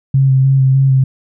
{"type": "tone with vibrato", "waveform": "sine", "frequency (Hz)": 133.9, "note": "C3", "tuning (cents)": 40, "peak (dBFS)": -7, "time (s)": [0.14, 1.04], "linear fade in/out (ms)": 5, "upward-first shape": "square", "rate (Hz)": 3.3, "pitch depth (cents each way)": 18, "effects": []}